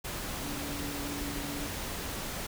sine tone in noise, 286.6 Hz, D4, 42 cents flat, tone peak -39 dBFS, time 0.43-1.67 s, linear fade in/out 10 ms, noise pink, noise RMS -37 dBFS, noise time 0.04-2.47 s, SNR -5 dB, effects none

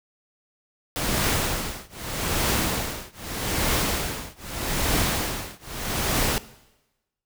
pink noise with tremolo, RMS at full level -22 dBFS, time 0.96-6.38 s, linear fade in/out 0 ms, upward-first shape triangle, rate 0.81 Hz, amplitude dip 100%, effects noise-tail reverb RT60 1.0 s tail -18 dB re dry

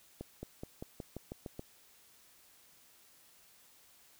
accelerating click train, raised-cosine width 2 ms, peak -28 dBFS, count 9, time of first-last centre 0.21-1.594 s, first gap 220 ms, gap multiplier 0.93, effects white hiss -63 dBFS RMS until 4.19 s

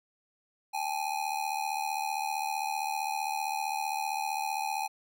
square ring-modulated tone, 829 Hz, G#5, 3 cents flat, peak -28 dBFS, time 0.73-4.88 s, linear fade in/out 20 ms, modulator 37.7 Hz, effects none

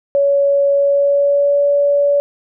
sine tone with pitch glide, 562 to 571.2 Hz, C#5 to D5, +24 to -48 cents, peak -10 dBFS, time 0.15-2.2 s, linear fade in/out 0 ms, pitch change +28 cents, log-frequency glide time 0.76-1.64 s, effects none

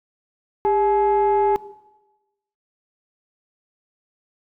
sine tone pair together, 401.6 / 851 Hz, G4 / G#5, +42 / +42 cents, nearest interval octave + minor second, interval 1300 cents, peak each -17 dBFS, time 0.65-1.56 s, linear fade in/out 0 ms, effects noise-tail reverb RT60 1.0 s tail -18 dB re dry + tanh soft clip ceiling -11 dBFS

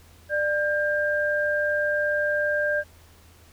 sine tone pair together, 594.2 / 1597 Hz, D5 / G6, +20 / +32 cents, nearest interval octave + perfect fourth, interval 1712 cents, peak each -24 dBFS, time 0.29-2.84 s, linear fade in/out 50 ms, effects added 82 Hz sine -52 dBFS peak until 3.52 s + pink hiss -55 dBFS RMS until 3.52 s

